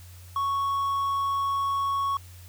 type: tone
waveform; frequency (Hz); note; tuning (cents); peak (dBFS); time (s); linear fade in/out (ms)
triangle; 1108.7; C#6; 0; -22; 0.36-2.17; 2
effects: added 90 Hz sine -44 dBFS peak until 2.48 s + white hiss -53 dBFS RMS until 2.48 s